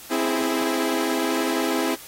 sawtooth chord, C augmented, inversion none, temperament equal, 261.6 / 329.6 / 415.3 Hz, C4 / E4 / G#4, 0 / 0 / 0 cents, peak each -22 / -21 / -24 dBFS, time 0.1-1.96 s, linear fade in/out 20 ms, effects white hiss -42 dBFS RMS until 2.07 s + AAC 48 kbps

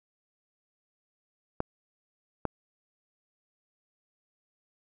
clicks, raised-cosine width 1 ms, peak -14 dBFS, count 2, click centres 1.604 / 2.453 s, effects none

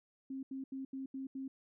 sine tone bursts, 267.3 Hz, C4, 37 cents sharp, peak -39 dBFS, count 6, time 0.3-1.48 s, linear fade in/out 5 ms, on 130 ms, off 80 ms, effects none

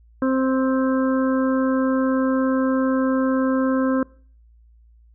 harmonic tone, 262.4 Hz, C4, 5 cents sharp, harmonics 1 / 2 / 4 / 5 / 6, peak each -18 / -24 / -30 / -32 / -34 dBFS, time 0.22-4.03 s, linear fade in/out 2 ms, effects noise-tail reverb RT60 0.5 s tail -25 dB re dry + added 57 Hz sine -49 dBFS peak until 5.14 s

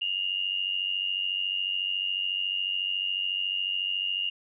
sine tone pair together, 2794 / 2888 Hz, F7 / F#7, 0 / -43 cents, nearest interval minor second, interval 57 cents, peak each -29 / -30 dBFS, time 0.01-4.3 s, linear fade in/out 10 ms, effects none

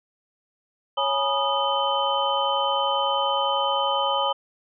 sine tone cluster, 553 / 838 / 968 / 1235 / 3061 Hz, C#5 / G#5 / B5 / D#6 / G7, -4 / +15 / -35 / -13 / -42 cents, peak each -27 dBFS, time 0.97-4.33 s, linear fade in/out 10 ms, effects none

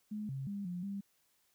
sine tone with pitch steps, 211.5 / 135 / 201 / 177.4 / 198.9 Hz, G#3 / C#3 / G3 / F3 / G3, +32 / -45 / +44 / +27 / +25 cents, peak -37 dBFS, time 0.11-1.01 s, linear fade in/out 10 ms, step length 180 ms, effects white hiss -74 dBFS RMS until 1.54 s

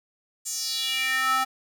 square tone with high-pass filter sweep, 261.6 Hz, C4, in tune, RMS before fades -26 dBFS, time 0.45-1.45 s, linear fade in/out 20 ms, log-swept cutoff 7500 to 980 Hz, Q 3.8, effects none

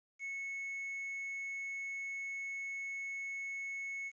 triangle tone with quantisation, 2200 Hz, C#7, 14 cents flat, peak -37 dBFS, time 0.19-4.12 s, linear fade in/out 50 ms, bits 10, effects resampled to 16000 Hz

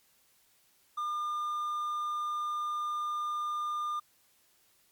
triangle tone, 1205 Hz, D6, 44 cents sharp, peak -29 dBFS, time 0.97-4 s, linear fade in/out 10 ms, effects white hiss -67 dBFS RMS until 4.91 s + MP3 96 kbps

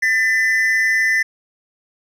triangle tone pair together, 1786 / 2005 Hz, A6 / B6, +25 / +26 cents, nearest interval major second, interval 201 cents, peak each -15 dBFS, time 0.02-1.23 s, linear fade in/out 10 ms, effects none

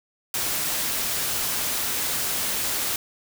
white noise, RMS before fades -26 dBFS, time 0.34-2.96 s, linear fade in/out 2 ms, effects none

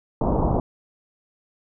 pink low-pass noise, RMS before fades -21 dBFS, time 0.21-0.6 s, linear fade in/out 2 ms, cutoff 1000 Hz, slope 48 dB/octave, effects none

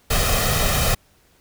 pink noise with comb filter, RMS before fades -19 dBFS, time 0.1-0.95 s, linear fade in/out 10 ms, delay 1.6 ms, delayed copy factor +0.7, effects pink hiss -58 dBFS RMS until 1.4 s

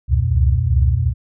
sine tone cluster, 67.5 / 70.2 / 87.5 / 121 Hz, C#2 / C#2 / F2 / B2, -45 / +22 / +4 / -35 cents, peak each -18 dBFS, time 0.08-1.14 s, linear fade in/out 50 ms, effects none

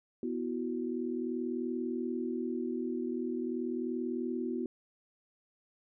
sine chord, B suspended fourth, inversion none, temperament equal, 246.9 / 329.6 / 370 Hz, B3 / E4 / F#4, 0 / 0 / 0 cents, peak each -35 / -38 / -37 dBFS, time 0.23-4.66 s, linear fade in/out 2 ms, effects none

